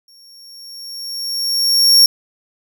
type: tone with exponential growth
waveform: 40% pulse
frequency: 5520 Hz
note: F8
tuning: 21 cents flat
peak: -4 dBFS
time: 0.08-2.06 s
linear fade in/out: 2 ms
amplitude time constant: 430 ms
effects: none